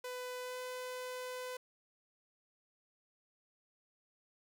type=tone with pitch glide; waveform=sawtooth; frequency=500 to 504.4 Hz; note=B4 to B4; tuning=+21 to +36 cents; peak=-37 dBFS; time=0.04-1.57 s; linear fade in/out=5 ms; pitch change=+15 cents; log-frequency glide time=0.4-0.59 s; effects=none